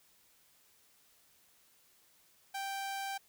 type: tone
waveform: sawtooth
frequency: 784 Hz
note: G5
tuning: in tune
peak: -33 dBFS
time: 2.54-3.18 s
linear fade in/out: 10 ms
effects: white hiss -67 dBFS RMS until 3.28 s